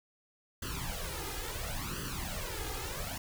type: noise with flanger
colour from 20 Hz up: pink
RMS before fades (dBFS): -38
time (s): 0.62-3.18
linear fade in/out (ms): 5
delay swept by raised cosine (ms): 0.65 to 2.45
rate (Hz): 0.72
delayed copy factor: +0.8
effects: none